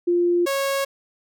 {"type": "tone pair in turn", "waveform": ["sine", "sawtooth"], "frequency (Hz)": [349.2, 549.8], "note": ["F4", "C#5"], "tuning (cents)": [0, -14], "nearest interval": "minor sixth", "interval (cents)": 786, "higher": "second", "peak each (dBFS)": [-16, -17], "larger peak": "first", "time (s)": [[0.07, 0.46], [0.46, 0.85]], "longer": "neither", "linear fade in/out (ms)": 10, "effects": []}